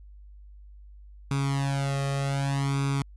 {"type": "tone with flanger", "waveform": "sawtooth", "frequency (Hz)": 138.59, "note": "C#3", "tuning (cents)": 0, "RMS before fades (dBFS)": -27, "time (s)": [1.31, 3.02], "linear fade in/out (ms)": 0, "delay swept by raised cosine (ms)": [0.82, 1.6], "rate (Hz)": 0.65, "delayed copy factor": 1, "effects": ["added 50 Hz sine -45 dBFS peak until 3.16 s", "resampled to 24000 Hz"]}